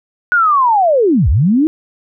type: linear two-way sweep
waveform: sine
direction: down then up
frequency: 1481 to 55 to 327.3 Hz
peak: -8 dBFS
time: 0.32-1.67 s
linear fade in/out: 0 ms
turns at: 1.29 s
effects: none